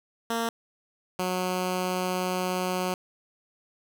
10% pulse tone pair in turn, 230 / 183.07 Hz, A#3 / F#3, -23 / -18 cents, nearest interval major third, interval 395 cents, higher first, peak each -18 dBFS, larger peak neither, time 0.3-0.49 / 1.19-2.94 s, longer second, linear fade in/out 2 ms, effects none

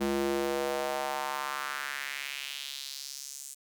square tone with high-pass filter sweep, 69.4 Hz, C#2, 3 cents sharp, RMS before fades -34 dBFS, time 0-3.55 s, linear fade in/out 20 ms, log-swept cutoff 260 to 7900 Hz, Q 2.4, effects none

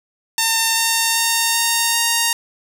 5% pulse tone with pitch steps, 906 / 911.8 / 917.6 / 923.4 / 929.3 Hz, A#5 / A#5 / A#5 / A#5 / A#5, -50 / -39 / -28 / -17 / -6 cents, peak -3 dBFS, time 0.38-2.33 s, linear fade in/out 2 ms, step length 390 ms, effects none

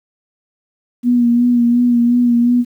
sine tone with vibrato, 240.6 Hz, B3, 45 cents flat, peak -9 dBFS, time 1.03-2.65 s, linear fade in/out 50 ms, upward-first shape sine, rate 2.8 Hz, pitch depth 30 cents each way, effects 8-bit

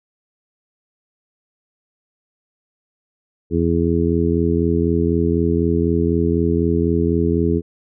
harmonic tone, 84 Hz, E2, 33 cents sharp, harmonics 1 / 2 / 3 / 4 / 5, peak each -21 / -21 / -21 / -21 / -21 dBFS, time 3.5-7.62 s, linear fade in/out 50 ms, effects none

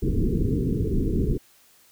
pink low-pass noise, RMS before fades -23 dBFS, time 0.02-1.38 s, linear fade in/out 10 ms, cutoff 450 Hz, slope 96 dB/octave, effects white hiss -57 dBFS RMS until 1.91 s

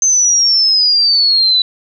sine exponential sweep, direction down, 6280 to 3951 Hz, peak -8 dBFS, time 0.02-1.62 s, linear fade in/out 2 ms, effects none

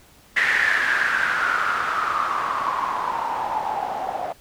blue noise with low-pass filter sweep, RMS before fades -23 dBFS, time 0.36-4.33 s, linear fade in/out 10 ms, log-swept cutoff 1900 to 720 Hz, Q 7.7, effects pink hiss -52 dBFS RMS until 4.4 s

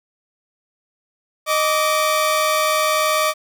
sawtooth tone pair together, 619.7 / 1159 Hz, D#5 / D6, -7 / -23 cents, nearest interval major seventh, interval 1084 cents, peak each -15 dBFS, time 1.46-3.34 s, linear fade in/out 50 ms, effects 8-bit

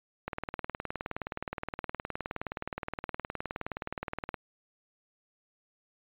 click train, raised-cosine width 0.5 ms, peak -19 dBFS, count 79, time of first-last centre 0.28-4.343 s, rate 19.2 Hz, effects resampled to 8000 Hz

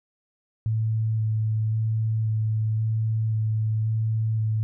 sine tone with vibrato, 110 Hz, A2, in tune, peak -21 dBFS, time 0.66-4.63 s, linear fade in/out 0 ms, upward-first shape square, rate 0.94 Hz, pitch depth 10 cents each way, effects none

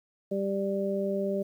harmonic tone, 196.7 Hz, G3, 6 cents sharp, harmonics 1 / 2 / 3, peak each -31 / -31 / -31 dBFS, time 0.31-1.43 s, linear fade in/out 10 ms, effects 10-bit

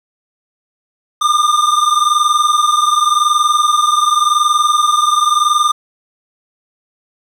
square tone pair together, 1197.1 / 1218 Hz, D6 / D#6, +33 / -37 cents, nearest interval unison, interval 30 cents, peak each -13 / -15 dBFS, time 1.21-5.72 s, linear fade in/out 10 ms, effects low-pass 9000 Hz 12 dB/octave + 7-bit

